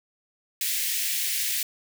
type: high-pass noise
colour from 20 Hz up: white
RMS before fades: -27 dBFS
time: 0.61-1.63 s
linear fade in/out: 2 ms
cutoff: 1800 Hz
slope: 48 dB/octave
effects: none